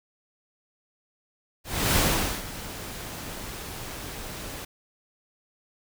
pink noise with ADSR envelope, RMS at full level -21 dBFS, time 1.64-4.65 s, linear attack 310 ms, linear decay 480 ms, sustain -16 dB, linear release 6 ms, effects none

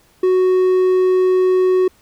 triangle tone, 370 Hz, F#4, in tune, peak -9 dBFS, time 0.23-1.88 s, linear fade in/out 5 ms, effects pink hiss -54 dBFS RMS until 2.01 s

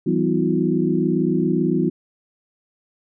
sine tone cluster, 165.9 / 192.9 / 253.3 / 320.4 / 358.3 Hz, E3 / G3 / B3 / E4 / F4, +11 / -28 / +44 / -49 / +44 cents, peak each -23 dBFS, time 0.06-1.9 s, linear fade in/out 10 ms, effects none

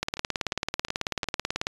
two click trains, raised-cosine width 0.2 ms, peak -9 / -22 dBFS, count 31 / 4, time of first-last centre 0.03-1.669 / 0.17-1.241 s, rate 18.3 / 2.8 Hz, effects resampled to 24000 Hz

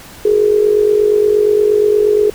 sine tone with amplitude modulation, 419.2 Hz, G#4, 16 cents sharp, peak -5 dBFS, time 0.25-2.3 s, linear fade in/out 5 ms, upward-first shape sine, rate 48.5 Hz, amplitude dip 70%, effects pink hiss -36 dBFS RMS until 2.34 s

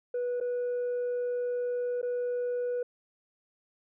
sine tone with dropouts, 489.6 Hz, B4, 15 cents flat, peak -26 dBFS, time 0.14-2.83 s, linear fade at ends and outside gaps 5 ms, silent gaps 0.402-0.41 / 2.016-2.028 s, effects tanh soft clip ceiling -27 dBFS

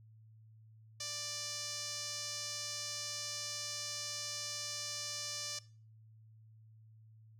sawtooth tone with band-pass filter, 589 Hz, D5, 5 cents sharp, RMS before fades -42 dBFS, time 1-5.59 s, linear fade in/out 5 ms, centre 5600 Hz, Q 2.9, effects noise-tail reverb RT60 0.4 s tail -20 dB re dry + added 110 Hz sine -57 dBFS peak until 7.39 s

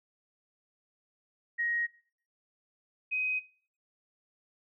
sine tone pair in turn, 1883 / 2516 Hz, A#6 / D#7, +17 / +19 cents, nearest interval perfect fourth, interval 502 cents, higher second, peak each -28 dBFS, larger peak neither, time 1.58-1.87 / 3.11-3.4 s, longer neither, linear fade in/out 20 ms, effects noise-tail reverb RT60 0.5 s tail -21 dB re dry

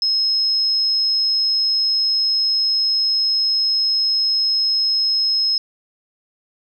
sine tone, 5160 Hz, E8, 38 cents flat, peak -15 dBFS, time 0.02-5.58 s, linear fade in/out 2 ms, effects 9-bit

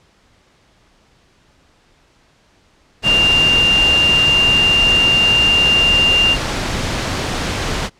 sine tone in noise, 2794 Hz, F7, in tune, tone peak -10 dBFS, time 3.03-6.37 s, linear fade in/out 50 ms, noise pink, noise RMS -20 dBFS, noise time 3.02-7.9 s, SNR +7 dB, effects pink hiss -54 dBFS RMS until 7.99 s + low-pass 6000 Hz 12 dB/octave

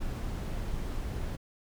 brown noise, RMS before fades -34 dBFS, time 0-1.37 s, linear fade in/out 20 ms, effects none

